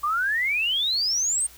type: exponential sweep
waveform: sine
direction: up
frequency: 1146 to 8870 Hz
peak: -21 dBFS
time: 0.03-1.47 s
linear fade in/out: 10 ms
effects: added 60 Hz sine -53 dBFS peak until 1.57 s + white hiss -49 dBFS RMS until 1.57 s